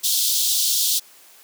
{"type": "high-pass noise", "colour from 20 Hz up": "pink", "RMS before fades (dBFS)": -20, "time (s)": [0.03, 1], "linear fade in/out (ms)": 20, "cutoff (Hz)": 3400, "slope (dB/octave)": 48, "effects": ["white hiss -49 dBFS RMS until 1.43 s", "high-pass 300 Hz 12 dB/octave"]}